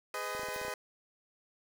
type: chord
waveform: 15% pulse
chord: G# minor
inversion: none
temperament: equal with one note detuned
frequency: 415.3 / 504 / 622.3 Hz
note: G#4 / B4 / D#5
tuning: 0 / +35 / 0 cents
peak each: -36 / -33 / -34 dBFS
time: 0.14-0.74 s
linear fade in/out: 2 ms
type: clicks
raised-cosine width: 1 ms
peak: -30 dBFS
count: 8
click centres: 0.35 / 0.395 / 0.433 / 0.486 / 0.562 / 0.615 / 0.65 / 0.682 s
type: noise with exponential decay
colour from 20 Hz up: blue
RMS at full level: -43 dBFS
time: 0.54-0.64 s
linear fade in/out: 0 ms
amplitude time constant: 20 ms
effects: none